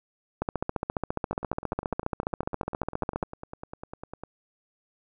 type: two click trains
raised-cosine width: 1 ms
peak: -13 / -23 dBFS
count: 42 / 30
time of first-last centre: 0.42-3.228 / 1.33-4.236 s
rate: 14.6 / 9.98 Hz
effects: none